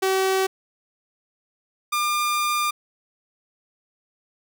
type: tone pair in turn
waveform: sawtooth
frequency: 381.4 / 1201.1 Hz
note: G4 / D6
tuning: -47 / +39 cents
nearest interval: octave + minor sixth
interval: 1986 cents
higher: second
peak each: -15 / -17 dBFS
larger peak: first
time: 0.02-0.47 / 1.92-2.71 s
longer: second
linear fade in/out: 10 ms
effects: none